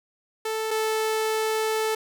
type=tone pair in turn; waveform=sawtooth; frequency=440 / 438.1 Hz; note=A4 / A4; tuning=0 / -7 cents; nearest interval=unison; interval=7 cents; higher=first; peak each=-22 / -19 dBFS; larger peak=second; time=0.45-0.71 / 0.71-1.95 s; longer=second; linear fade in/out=5 ms; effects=none